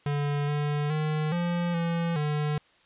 square tone with pitch steps, 144.7 / 147 / 153.8 / 173.5 / 168.8 / 149.3 Hz, D3 / D3 / D#3 / F3 / E3 / D3, -25 / +2 / -20 / -11 / +41 / +29 cents, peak -26 dBFS, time 0.06-2.58 s, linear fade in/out 2 ms, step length 420 ms, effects white hiss -61 dBFS RMS until 2.85 s + resampled to 8000 Hz

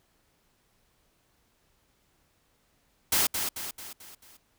white noise with echo, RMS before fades -24 dBFS, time 3.12-3.27 s, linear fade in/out 5 ms, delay 220 ms, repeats 5, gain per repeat -6 dB, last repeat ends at 4.37 s, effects pink hiss -69 dBFS RMS until 4.58 s

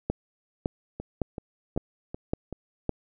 two click trains, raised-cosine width 2 ms, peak -21 / -12 dBFS, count 5 / 6, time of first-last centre 1-2.527 / 0.1-2.893 s, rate 2.62 / 1.79 Hz, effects none

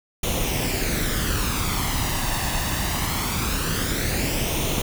pink noise with flanger, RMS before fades -24 dBFS, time 0.23-4.82 s, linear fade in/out 5 ms, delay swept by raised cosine 0.31 to 1.1 ms, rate 0.22 Hz, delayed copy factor +0.55, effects none

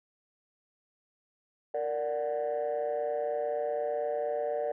sine chord, Bb augmented, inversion none, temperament equal with one note detuned, 463.2 / 587.3 / 740 Hz, Bb4 / D5 / F#5, -11 / 0 / 0 cents, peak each -32 / -30 / -35 dBFS, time 1.74-4.72 s, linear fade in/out 5 ms, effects tanh soft clip ceiling -24 dBFS

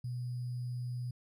sine tone with sample-and-hold, 123.47 Hz, B2, in tune, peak -35 dBFS, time 0.04-1.11 s, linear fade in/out 5 ms, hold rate 4900 Hz, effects resampled to 32000 Hz

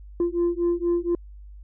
sine beating tone pair, 343.5 / 347.7 Hz, F4 / F4, -29 / -8 cents, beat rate 4.2 Hz, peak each -22 dBFS, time 0.2-1.15 s, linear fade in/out 2 ms, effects tanh soft clip ceiling -17 dBFS + added 50 Hz sine -40 dBFS peak until 1.63 s

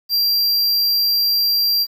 square tone, 4739 Hz, D8, 15 cents sharp, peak -15 dBFS, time 0.09-1.87 s, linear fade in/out 50 ms, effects 8-bit

